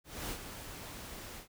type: noise with ADSR envelope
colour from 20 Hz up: pink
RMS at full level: -38 dBFS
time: 0.04-1.48 s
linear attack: 260 ms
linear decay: 73 ms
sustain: -8 dB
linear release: 110 ms
effects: none